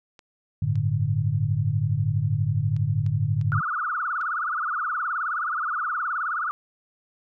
clicks, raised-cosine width 0.2 ms, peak -30 dBFS, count 6, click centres 0.192 / 0.756 / 2.765 / 3.064 / 3.413 / 4.213 s
sine chord, G suspended second, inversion none, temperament just, 98 / 110.25 / 147 Hz, G2 / A2 / D3, 0 / +4 / +2 cents, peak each -27 / -24 / -25 dBFS, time 0.62-3.61 s, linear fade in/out 5 ms
sine tone with vibrato, 1318.5 Hz, E6, in tune, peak -24 dBFS, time 3.52-6.51 s, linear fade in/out 0 ms, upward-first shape triangle, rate 19 Hz, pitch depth 240 cents each way
effects none

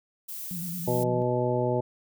violet noise, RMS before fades -37 dBFS, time 0.28-1.04 s, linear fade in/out 10 ms
sine tone with vibrato, 174.61 Hz, F3, in tune, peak -33 dBFS, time 0.51-1.22 s, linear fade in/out 0 ms, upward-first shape square, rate 9 Hz, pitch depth 78 cents each way
harmonic tone, 123.47 Hz, B2, in tune, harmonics 1 / 2 / 3 / 4 / 5 / 7, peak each -29 / -33 / -29 / -30 / -30 / -33 dBFS, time 0.87-1.81 s, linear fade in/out 10 ms
effects none

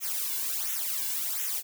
blue noise with flanger, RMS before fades -31 dBFS, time 0-1.63 s, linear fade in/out 50 ms, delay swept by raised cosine 0.21 to 1.61 ms, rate 1.4 Hz, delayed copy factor -0.8, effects none

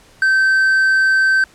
triangle tone, 1549 Hz, G6, 21 cents flat, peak -9 dBFS, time 0.22-1.44 s, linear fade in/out 2 ms, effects pink hiss -48 dBFS RMS until 1.54 s + low-pass 10000 Hz 12 dB/octave

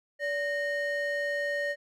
triangle ring-modulated tone, 1214 Hz, D#6, 43 cents flat, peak -23 dBFS, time 0.19-1.76 s, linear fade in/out 50 ms, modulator 638 Hz, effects none

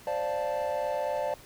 triangle chord, D minor seventh, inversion third, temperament equal, 523.3 / 587.3 / 698.5 / 880 Hz, C5 / D5 / F5 / A5, 0 / 0 / 0 / 0 cents, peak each -32 / -28 / -34 / -32 dBFS, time 0.07-1.34 s, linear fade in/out 2 ms, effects tanh soft clip ceiling -19 dBFS + pink hiss -52 dBFS RMS until 1.45 s

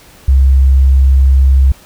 sine tone, 66.8 Hz, C2, 36 cents sharp, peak -4 dBFS, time 0.28-1.72 s, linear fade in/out 5 ms, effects pink hiss -41 dBFS RMS until 1.85 s

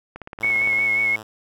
click train, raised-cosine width 0.5 ms, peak -20 dBFS, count 12, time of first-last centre 0.16-0.789 s, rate 17.5 Hz
5% pulse tone with pitch glide, 110 to 108.3 Hz, A2 to A2, 0 to -27 cents, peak -24 dBFS, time 0.4-1.23 s, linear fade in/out 5 ms, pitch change -27 cents, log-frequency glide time 0.51-0.69 s
sine tone with vibrato, 2193 Hz, C#7, 19 cents flat, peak -17 dBFS, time 0.43-1.16 s, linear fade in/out 5 ms, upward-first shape sine, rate 5.6 Hz, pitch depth 24 cents each way
effects none

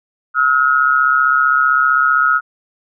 sine tone pair together, 1293 / 1428.5 Hz, E6 / F6, -34 / +39 cents, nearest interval major second, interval 173 cents, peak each -13 dBFS, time 0.34-2.41 s, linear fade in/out 50 ms, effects none

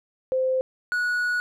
sine / triangle tone pair in turn, 519 / 1462.5 Hz, C5 / F#6, -14 / -21 cents, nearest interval octave + tritone, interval 1793 cents, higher second, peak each -20 dBFS, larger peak neither, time 0.32-0.61 / 0.92-1.4 s, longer second, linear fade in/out 0 ms, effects none

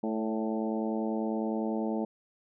harmonic tone with a mistuned harmonic, 110 Hz, A2, in tune, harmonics 2 / 3 / 4 / 5 / 6 / 7 / 8, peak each -31 / -35 / -37 / -39 / -41 / -42 / -43 dBFS, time 0.03-2.05 s, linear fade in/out 5 ms, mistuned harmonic 5, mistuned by +27 cents, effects none

